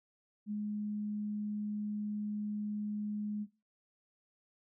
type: tone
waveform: sine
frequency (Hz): 209.2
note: G#3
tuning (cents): +13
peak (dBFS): -34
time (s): 0.46-3.47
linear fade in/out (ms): 50
effects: noise-tail reverb RT60 0.3 s tail -19 dB re dry